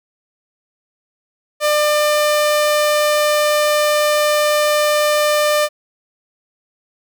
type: tone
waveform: sawtooth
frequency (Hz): 598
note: D5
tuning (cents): +31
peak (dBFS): -9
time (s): 1.6-5.69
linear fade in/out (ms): 50
effects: none